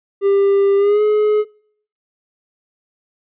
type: tone with pitch glide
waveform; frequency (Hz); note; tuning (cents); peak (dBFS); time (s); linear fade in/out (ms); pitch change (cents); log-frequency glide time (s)
triangle; 397.1 to 423.1; G4 to G#4; +22 to +32; -9; 0.21-1.45; 50; +110; 0.77-1.02
effects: noise-tail reverb RT60 0.6 s tail -23 dB re dry + resampled to 8000 Hz